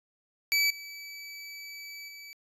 25% pulse tone with level steps, 2298 Hz, D7, 38 cents flat, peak -19 / -37 / -40 dBFS, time 0.52-2.33 s, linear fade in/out 0 ms, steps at 0.7 / 2.08 s, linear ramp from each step 5 ms, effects resampled to 32000 Hz

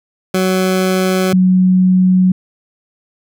20% pulse / sine tone pair in turn, 186.6 / 184.67 Hz, F#3 / F#3, +15 / -3 cents, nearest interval unison, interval 18 cents, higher first, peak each -7 dBFS, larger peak neither, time 0.34-1.33 / 1.33-2.32 s, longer neither, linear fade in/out 5 ms, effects none

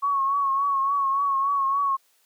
sine tone with vibrato, 1106 Hz, C#6, 4 cents flat, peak -20 dBFS, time 0.02-1.97 s, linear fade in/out 20 ms, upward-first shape triangle, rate 3.5 Hz, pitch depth 53 cents each way, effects white hiss -64 dBFS RMS until 2.25 s + high-pass 400 Hz 12 dB/octave

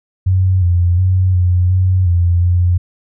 sine tone with pitch steps, 93.3 / 87.7 / 92.8 / 89.7 / 92.7 / 87 / 88.6 Hz, F#2 / F2 / F#2 / F2 / F#2 / F2 / F2, +15 / +8 / +6 / +47 / +4 / -6 / +25 cents, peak -9 dBFS, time 0.26-2.78 s, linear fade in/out 10 ms, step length 360 ms, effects none

